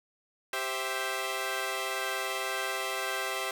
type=chord; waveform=10% pulse; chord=C major; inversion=second; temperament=equal; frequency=392 / 523.3 / 659.3 Hz; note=G4 / C5 / E5; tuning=0 / 0 / 0 cents; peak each=-27 dBFS; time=0.53-3.51 s; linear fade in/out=2 ms; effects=none